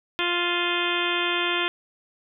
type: harmonic tone with a mistuned harmonic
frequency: 349.2 Hz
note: F4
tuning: in tune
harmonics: 1 / 2 / 3 / 4 / 5 / 6 / 7 / 8 / 9 / 10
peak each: -29 / -35 / -31 / -31 / -32 / -33 / -30 / -35 / -30 / -32 dBFS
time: 0.19-1.68 s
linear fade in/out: 0 ms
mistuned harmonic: 7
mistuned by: +42 cents
effects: none